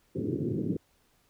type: band-pass noise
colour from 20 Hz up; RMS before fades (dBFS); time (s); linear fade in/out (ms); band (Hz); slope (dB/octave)
white; -31; 0.15-0.77; 5; 100 to 400; 48
effects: pink hiss -68 dBFS RMS until 1.29 s